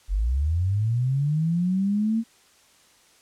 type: linear sweep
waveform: sine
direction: up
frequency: 43.01 to 230.5 Hz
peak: -20 dBFS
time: 0.08-2.24 s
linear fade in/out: 50 ms
effects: white hiss -57 dBFS RMS until 3.21 s + low-pass 9000 Hz 12 dB/octave